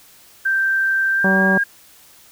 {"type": "tone with pitch glide", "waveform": "sine", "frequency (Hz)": [1568, 1619.5], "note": ["G6", "G#6"], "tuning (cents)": [0, -44], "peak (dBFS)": -15, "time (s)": [0.45, 1.64], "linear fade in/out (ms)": 10, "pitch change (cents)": 56, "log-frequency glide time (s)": [1.12, 1.41]}
{"type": "harmonic tone", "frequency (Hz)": 191, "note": "G3", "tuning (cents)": -45, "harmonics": [1, 2, 3, 4, 5, 6], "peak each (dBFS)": [-17, -24, -23, -26, -28, -33], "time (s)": [1.24, 1.58], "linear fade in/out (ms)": 5}
{"effects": ["white hiss -48 dBFS RMS until 2.31 s"]}